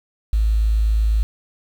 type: tone with quantisation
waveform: sine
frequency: 54 Hz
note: A1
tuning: 32 cents flat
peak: -14 dBFS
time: 0.33-1.23 s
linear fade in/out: 0 ms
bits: 7
effects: none